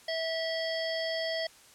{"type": "harmonic tone", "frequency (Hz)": 652, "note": "E5", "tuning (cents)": -19, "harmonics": [1, 3, 5, 7, 8], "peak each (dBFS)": [-32, -37, -39, -40, -41], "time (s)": [0.08, 1.47], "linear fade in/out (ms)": 5, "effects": ["white hiss -56 dBFS RMS until 1.74 s", "low-pass 10000 Hz 12 dB/octave"]}